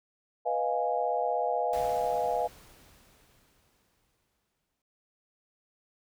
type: chord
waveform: sine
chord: F half-diminished seventh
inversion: second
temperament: equal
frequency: 493.9 / 622.3 / 698.5 / 830.6 Hz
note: Cb5 / Eb5 / F5 / Ab5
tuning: 0 / 0 / 0 / 0 cents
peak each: -32 / -33 / -30 / -32 dBFS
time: 0.45-2.48 s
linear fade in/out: 20 ms
type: noise with exponential decay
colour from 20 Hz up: pink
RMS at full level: -43 dBFS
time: 1.73-4.82 s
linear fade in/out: 2 ms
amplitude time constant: 670 ms
effects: none